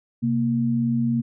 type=tone pair together; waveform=sine; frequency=129.96 / 233.1 Hz; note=C3 / A#3; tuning=-11 / 0 cents; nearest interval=minor seventh; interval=1011 cents; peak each=-25 / -20 dBFS; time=0.22-1.22 s; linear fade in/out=20 ms; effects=none